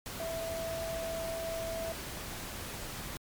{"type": "tone in noise", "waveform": "sine", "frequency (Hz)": 659.3, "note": "E5", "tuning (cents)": 0, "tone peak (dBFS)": -35, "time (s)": [0.2, 1.92], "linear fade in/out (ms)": 0, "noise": "pink", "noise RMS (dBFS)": -41, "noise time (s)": [0.06, 3.17], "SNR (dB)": 3, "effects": ["MP3 96 kbps"]}